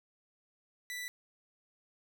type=tone; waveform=sawtooth; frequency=1975.5 Hz; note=B6; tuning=in tune; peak=-35 dBFS; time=0.9-1.08 s; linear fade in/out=0 ms; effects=none